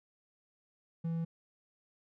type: tone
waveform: triangle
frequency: 165.4 Hz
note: E3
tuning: 6 cents sharp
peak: -30 dBFS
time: 1.04-1.25 s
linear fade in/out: 10 ms
effects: none